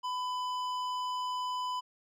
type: tone with hard clipping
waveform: sine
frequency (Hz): 1001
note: B5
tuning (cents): +23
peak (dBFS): -34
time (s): 0.03-1.81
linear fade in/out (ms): 20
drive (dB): 11
effects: none